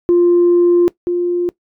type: tone pair in turn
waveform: sine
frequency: 349.2 / 351.4 Hz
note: F4 / F4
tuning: 0 / +11 cents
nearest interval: unison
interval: 11 cents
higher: second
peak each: -6 / -13 dBFS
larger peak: first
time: 0.09-0.88 / 1.07-1.49 s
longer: first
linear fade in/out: 0 ms
effects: noise-tail reverb RT60 0.1 s tail -20 dB re dry + tanh soft clip ceiling -5 dBFS

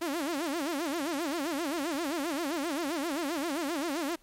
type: tone with vibrato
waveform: sawtooth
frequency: 307.9 Hz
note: D#4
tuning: 18 cents flat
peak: -26 dBFS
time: 0.01-4.16 s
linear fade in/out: 10 ms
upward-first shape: sine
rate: 7.6 Hz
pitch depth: 230 cents each way
effects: pink hiss -64 dBFS RMS until 4.22 s + MP3 64 kbps

